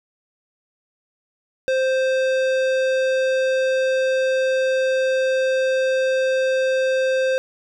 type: tone with tanh clipping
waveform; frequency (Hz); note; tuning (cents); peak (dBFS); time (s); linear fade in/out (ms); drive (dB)
sine; 523.3; C5; 0; -19; 1.68-7.38; 0; 17
effects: none